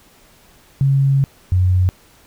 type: tone pair in turn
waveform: sine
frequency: 137.1 / 91.5 Hz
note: C#3 / F#2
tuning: -19 / -19 cents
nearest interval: perfect fifth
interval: 700 cents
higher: first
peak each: -11 dBFS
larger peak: neither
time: 0.81-1.24 / 1.52-1.89 s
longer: first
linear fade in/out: 0 ms
effects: pink hiss -50 dBFS RMS until 2.26 s